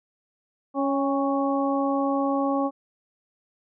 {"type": "harmonic tone with a mistuned harmonic", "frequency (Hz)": 277.2, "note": "C#4", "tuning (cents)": 0, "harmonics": [1, 2, 3, 4], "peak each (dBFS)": [-24, -27, -29, -30], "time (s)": [0.74, 2.71], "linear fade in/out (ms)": 50, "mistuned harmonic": 3, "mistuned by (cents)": -32, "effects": []}